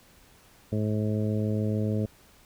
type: harmonic tone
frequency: 106.8 Hz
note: G#2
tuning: 49 cents sharp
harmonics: 1 / 2 / 3 / 4 / 5 / 6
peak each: -27 / -29 / -36 / -35 / -37 / -42 dBFS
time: 0.72-2.06 s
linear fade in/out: 5 ms
effects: pink hiss -57 dBFS RMS until 2.45 s